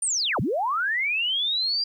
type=linear two-way sweep; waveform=sine; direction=down then up; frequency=9320 to 91.6 to 4816 Hz; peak=-22 dBFS; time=0.02-1.84 s; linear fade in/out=5 ms; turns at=0.4 s; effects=10-bit